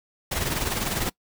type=noise with tremolo; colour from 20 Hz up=pink; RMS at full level=-24 dBFS; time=0.31-1.1 s; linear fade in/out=10 ms; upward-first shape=triangle; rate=20 Hz; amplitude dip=65%; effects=noise-tail reverb RT60 0.1 s tail -23 dB re dry